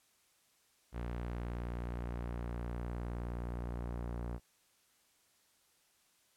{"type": "tone with low-pass filter sweep", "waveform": "sawtooth", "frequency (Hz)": 59.4, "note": "A#1", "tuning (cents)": 33, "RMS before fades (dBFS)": -40, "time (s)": [0.92, 4.4], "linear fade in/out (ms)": 50, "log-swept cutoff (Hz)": [2300, 1200], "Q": 0.76, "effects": ["white hiss -71 dBFS RMS until 6.36 s", "low-pass 12000 Hz 12 dB/octave"]}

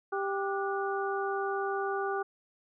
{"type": "harmonic tone with a mistuned harmonic", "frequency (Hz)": 393.6, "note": "G4", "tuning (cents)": 7, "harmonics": [1, 2, 3, 4], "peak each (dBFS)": [-32, -35, -37, -38], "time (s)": [0.12, 2.23], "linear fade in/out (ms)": 10, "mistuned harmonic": 4, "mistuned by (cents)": -130, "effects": []}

